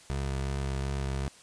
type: tone with vibrato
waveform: 25% pulse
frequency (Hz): 67.9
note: C#2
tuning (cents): -35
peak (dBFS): -26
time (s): 0.1-1.28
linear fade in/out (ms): 0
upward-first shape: triangle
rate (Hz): 2.7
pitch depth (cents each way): 24
effects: white hiss -54 dBFS RMS until 1.42 s + resampled to 22050 Hz